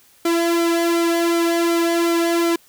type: tone with flanger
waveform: sawtooth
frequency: 337.9 Hz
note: E4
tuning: 43 cents sharp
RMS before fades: -18 dBFS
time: 0.25-2.56 s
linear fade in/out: 5 ms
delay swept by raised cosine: 1.1 to 2.2 ms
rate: 2.7 Hz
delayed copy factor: -0.7
effects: white hiss -53 dBFS RMS until 2.68 s